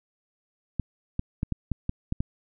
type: clicks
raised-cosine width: 5 ms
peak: -14 dBFS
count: 8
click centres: 0.797 / 1.194 / 1.431 / 1.523 / 1.717 / 1.894 / 2.124 / 2.205 s
effects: none